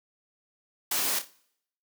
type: noise with echo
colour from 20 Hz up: white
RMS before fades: -28 dBFS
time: 0.91-1.19 s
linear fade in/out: 5 ms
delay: 29 ms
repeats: 4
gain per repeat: -9 dB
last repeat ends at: 1.306 s
effects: noise-tail reverb RT60 0.7 s tail -22 dB re dry + high-pass 200 Hz 12 dB/octave